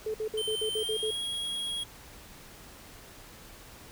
sine tone bursts, 434.3 Hz, A4, 23 cents flat, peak -29 dBFS, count 8, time 0.06-1.108 s, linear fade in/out 5 ms, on 82 ms, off 56 ms
square tone with pitch glide, 3100 to 3303 Hz, G7 to G#7, -20 to -10 cents, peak -32 dBFS, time 0.37-1.84 s, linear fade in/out 10 ms, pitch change +110 cents, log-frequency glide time 0.73-1.15 s
effects pink hiss -50 dBFS RMS until 3.91 s

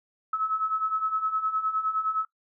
sine beating tone pair, 1287 / 1296.7 Hz, E6 / E6, -42 / -29 cents, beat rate 9.7 Hz, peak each -31 / -26 dBFS, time 0.33-2.25 s, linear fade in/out 5 ms, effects noise-tail reverb RT60 0.1 s tail -18 dB re dry

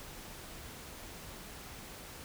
silence, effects pink hiss -48 dBFS RMS until 2.24 s

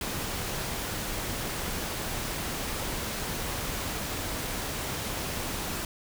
pink noise, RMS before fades -33 dBFS, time 0.01-5.85 s, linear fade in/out 2 ms, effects none

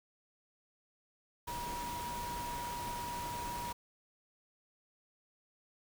sine tone in noise, 960 Hz, B5, 49 cents flat, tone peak -39 dBFS, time 1.47-3.73 s, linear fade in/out 10 ms, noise pink, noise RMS -44 dBFS, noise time 1.47-3.73 s, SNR +2 dB, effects none

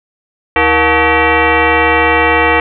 sine tone with frequency modulation, 722 Hz, F#5, 43 cents flat, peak -7 dBFS, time 0.56-2.6 s, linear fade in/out 2 ms, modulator 399 Hz, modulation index 4.6, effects none

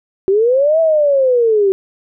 sine linear two-way sweep, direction up then down, 372.5 to 659.3 to 377.8 Hz, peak -9 dBFS, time 0.28-1.72 s, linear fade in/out 0 ms, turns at 0.8 s, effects none

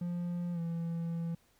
triangle tone with pitch glide, 174.61 to 167.5 Hz, F3 to E3, 0 to +28 cents, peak -31 dBFS, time 0.01-1.35 s, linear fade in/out 5 ms, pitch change -72 cents, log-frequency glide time 0.53-0.59 s, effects pink hiss -69 dBFS RMS until 1.59 s

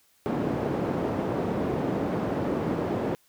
white band-pass noise, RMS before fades -28 dBFS, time 0.26-3.15 s, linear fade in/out 0 ms, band 120 to 450 Hz, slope 12 dB/octave, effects white hiss -64 dBFS RMS until 3.28 s

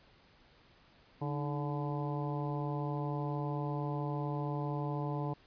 harmonic tone with a mistuned harmonic, 144.5 Hz, D3, 28 cents flat, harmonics 1 / 2 / 3 / 4 / 5 / 6 / 7, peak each -35 / -41 / -43 / -46 / -45 / -44 / -46 dBFS, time 1.21-5.34 s, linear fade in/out 10 ms, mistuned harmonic 2, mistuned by +92 cents, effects pink hiss -63 dBFS RMS until 5.46 s + resampled to 11025 Hz

